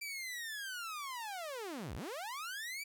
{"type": "linear two-way sweep", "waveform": "sawtooth", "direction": "down then up", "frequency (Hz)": [2352, 43.37, 2352], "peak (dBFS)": -37, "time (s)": [0.01, 2.84], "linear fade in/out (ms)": 10, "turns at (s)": 1.95, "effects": ["12-bit"]}